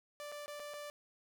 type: tone with dropouts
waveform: sawtooth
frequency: 587.3 Hz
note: D5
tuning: in tune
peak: -40 dBFS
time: 0.2-0.9 s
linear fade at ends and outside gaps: 0 ms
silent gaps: 0.318-0.322 / 0.46-0.48 / 0.596-0.6 / 0.736-0.74 s
effects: 11-bit